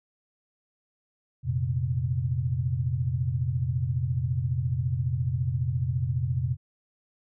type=chord; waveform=sine; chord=F suspended fourth; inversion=none; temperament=just; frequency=87.31 / 116.41 / 130.96 Hz; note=F2 / Bb2 / C3; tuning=0 / -2 / +2 cents; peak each=-31 / -29 / -27 dBFS; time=1.43-6.57 s; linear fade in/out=50 ms; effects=none